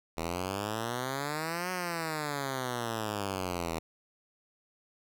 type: exponential two-way sweep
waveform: 5% pulse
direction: up then down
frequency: 80.1 to 185 to 80.1 Hz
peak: -21 dBFS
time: 0.17-3.79 s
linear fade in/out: 5 ms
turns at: 1.71 s
effects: none